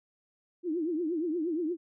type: tone with vibrato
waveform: sine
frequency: 329.6 Hz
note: E4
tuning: in tune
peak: -28 dBFS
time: 0.63-1.77 s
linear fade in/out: 50 ms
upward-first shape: triangle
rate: 8.5 Hz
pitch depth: 190 cents each way
effects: none